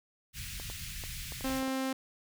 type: band-stop noise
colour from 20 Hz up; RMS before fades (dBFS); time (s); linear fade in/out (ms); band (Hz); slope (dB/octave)
pink; -41; 0.33-1.63; 50; 150 to 1900; 24
type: clicks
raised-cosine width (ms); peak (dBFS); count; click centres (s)
1; -31; 8; 0.599 / 0.7 / 1.038 / 1.322 / 1.409 / 1.499 / 1.627 / 1.679
type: tone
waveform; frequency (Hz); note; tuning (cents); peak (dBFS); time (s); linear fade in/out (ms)
sawtooth; 264.2; C4; +17; -27; 1.44-1.93; 5
effects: none